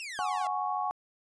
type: exponential sweep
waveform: sawtooth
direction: down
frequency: 2794 to 658 Hz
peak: -34 dBFS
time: 0-0.47 s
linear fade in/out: 0 ms
type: chord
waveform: sine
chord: F# suspended second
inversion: none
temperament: equal with one note detuned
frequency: 737.4 / 830.6 / 1108.7 Hz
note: F#5 / G#5 / C#6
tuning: -6 / 0 / 0 cents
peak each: -33 dBFS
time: 0.19-0.91 s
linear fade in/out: 0 ms
effects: resampled to 22050 Hz